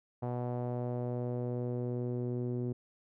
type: tone with low-pass filter sweep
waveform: sawtooth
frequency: 122.6 Hz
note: B2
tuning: 12 cents flat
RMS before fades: -35 dBFS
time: 0.22-2.73 s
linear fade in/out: 10 ms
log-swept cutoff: 760 to 350 Hz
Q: 2.2
effects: none